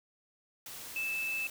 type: tone in noise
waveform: sine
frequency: 2629 Hz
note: E7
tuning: 5 cents flat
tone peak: -32 dBFS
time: 0.96-1.47 s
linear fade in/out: 2 ms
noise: white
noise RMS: -45 dBFS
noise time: 0.66-1.5 s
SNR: +10 dB
effects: none